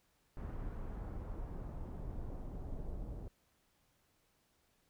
brown noise with low-pass filter sweep, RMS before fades -43 dBFS, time 0.37-3.28 s, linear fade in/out 2 ms, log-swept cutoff 1500 to 600 Hz, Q 0.96, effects pink hiss -75 dBFS RMS until 4.89 s

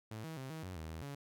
sawtooth tone with pitch steps, 109.6 / 160.7 / 132.1 / 159.5 / 92.1 / 79.4 / 80.3 / 141.2 Hz, A2 / E3 / C3 / D#3 / F#2 / D#2 / E2 / C#3, -6 / -44 / +17 / +43 / -7 / +36 / -45 / +32 cents, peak -39 dBFS, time 0.11-1.15 s, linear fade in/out 5 ms, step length 130 ms, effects none

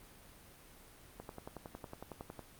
click train, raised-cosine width 1 ms, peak -30 dBFS, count 14, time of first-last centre 1.2-2.393 s, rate 10.9 Hz, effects pink hiss -58 dBFS RMS until 2.59 s + Opus 32 kbps

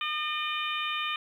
harmonic tone, 607 Hz, D#5, 43 cents flat, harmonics 2 / 3 / 4 / 5 / 6, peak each -33 / -39 / -34 / -35 / -38 dBFS, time 0.01-1.16 s, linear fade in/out 2 ms, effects 10-bit

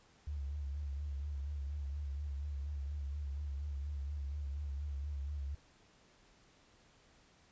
sine tone with vibrato, 71.3 Hz, C#2, 49 cents sharp, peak -37 dBFS, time 0.27-5.55 s, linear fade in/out 5 ms, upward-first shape sine, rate 4.2 Hz, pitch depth 65 cents each way, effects pink hiss -66 dBFS RMS until 7.51 s + resampled to 16000 Hz

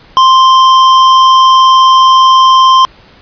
sine tone with hard clipping, 1046.5 Hz, C6, in tune, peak -4 dBFS, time 0.17-2.85 s, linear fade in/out 0 ms, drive 16 dB, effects pink hiss -40 dBFS RMS until 3.21 s + resampled to 11025 Hz

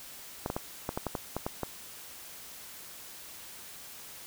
clicks, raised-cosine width 1 ms, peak -17 dBFS, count 10, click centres 0.461 / 0.501 / 0.565 / 0.891 / 0.975 / 1.067 / 1.152 / 1.366 / 1.465 / 1.633 s, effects white hiss -47 dBFS RMS until 4.26 s

